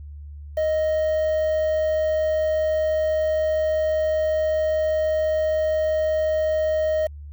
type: tone with quantisation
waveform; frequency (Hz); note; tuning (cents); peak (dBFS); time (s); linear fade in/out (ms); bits
triangle; 622.3; D#5; 0; -17; 0.57-7.07; 5; 7
effects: added 73 Hz sine -35 dBFS peak until 7.32 s